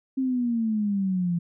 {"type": "exponential sweep", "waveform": "sine", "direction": "down", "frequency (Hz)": [267.8, 169.2], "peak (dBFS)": -22, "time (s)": [0.17, 1.39], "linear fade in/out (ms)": 10, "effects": []}